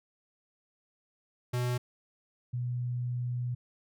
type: tone pair in turn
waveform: square / sine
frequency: 123.47 / 122.86 Hz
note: B2 / B2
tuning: 0 / -9 cents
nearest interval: unison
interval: 9 cents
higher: first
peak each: -29 / -30 dBFS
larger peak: first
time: 1.53-1.78 / 2.53-3.55 s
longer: second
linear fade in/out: 10 ms
effects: none